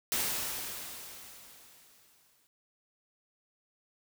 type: noise with exponential decay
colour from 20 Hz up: white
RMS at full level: -30 dBFS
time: 0.12-2.47 s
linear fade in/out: 0 ms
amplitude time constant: 510 ms
effects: none